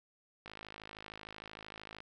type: click train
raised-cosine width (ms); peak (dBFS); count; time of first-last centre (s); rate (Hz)
0.3; -30; 83; 0.46-2.004; 53.1
effects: none